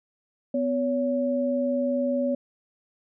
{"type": "tone pair together", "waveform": "sine", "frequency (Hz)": [251.2, 564], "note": ["B3", "C#5"], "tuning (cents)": [30, 30], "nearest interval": "octave + major second", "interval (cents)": 1400, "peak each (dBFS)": -25, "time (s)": [0.54, 2.35], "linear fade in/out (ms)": 5, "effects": []}